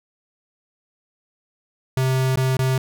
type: tone with dropouts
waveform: square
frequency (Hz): 130.81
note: C3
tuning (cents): 0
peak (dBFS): -18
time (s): 1.97-2.78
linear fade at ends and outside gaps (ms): 2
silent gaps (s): 2.358-2.372 / 2.569-2.591
effects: none